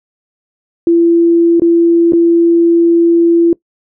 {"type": "tone with dropouts", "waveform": "sine", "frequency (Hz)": 337.9, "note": "E4", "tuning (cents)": 43, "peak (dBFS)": -5, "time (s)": [0.87, 3.53], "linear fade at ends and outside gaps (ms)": 2, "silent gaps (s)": [[1.598, 1.619], [2.123, 2.133]], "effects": ["noise-tail reverb RT60 0.1 s tail -22 dB re dry"]}